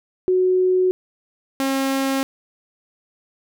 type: tone pair in turn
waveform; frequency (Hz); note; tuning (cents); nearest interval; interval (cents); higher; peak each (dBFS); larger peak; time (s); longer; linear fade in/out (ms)
sine / sawtooth; 368.9 / 269.7; F#4 / C#4; -5 / -47; perfect fourth; 542; first; -14 / -15; first; 0.28-0.91 / 1.6-2.23; neither; 0
effects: none